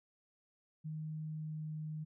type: tone with pitch glide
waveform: sine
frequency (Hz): 155.56 to 154.66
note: D#3 to D#3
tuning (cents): 0 to -10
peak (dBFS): -39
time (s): 0.84-2.05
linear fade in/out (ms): 20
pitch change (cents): -10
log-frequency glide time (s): 1.24-1.72
effects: none